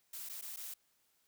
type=noise with dropouts; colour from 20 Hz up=blue; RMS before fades=-45 dBFS; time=0.13-0.74 s; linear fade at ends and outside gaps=5 ms; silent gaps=0.29-0.295 / 0.413-0.422 / 0.562-0.57 s; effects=white hiss -75 dBFS RMS until 1.27 s